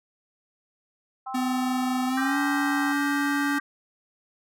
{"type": "harmonic tone", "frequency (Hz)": 261.6, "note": "C4", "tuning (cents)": 0, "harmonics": [3, 4, 5], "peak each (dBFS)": [-33, -38, -38], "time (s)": [1.26, 2.93], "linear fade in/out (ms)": 10}
{"type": "tone with pitch glide", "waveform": "square", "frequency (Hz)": [253.4, 284.4], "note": ["B3", "C#4"], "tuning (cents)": [45, 45], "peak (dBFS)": -25, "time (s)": [1.34, 3.59], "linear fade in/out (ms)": 10, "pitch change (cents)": 200, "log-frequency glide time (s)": [2.07, 2.38]}
{"type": "chord", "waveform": "sine", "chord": "G minor", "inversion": "second", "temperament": "just", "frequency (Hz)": [1176, 1568, 1881.6], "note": ["D6", "G6", "Bb6"], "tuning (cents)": [2, 0, 16], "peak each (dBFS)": [-33, -29, -34], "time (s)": [2.17, 3.6], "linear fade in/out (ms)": 5}
{"effects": []}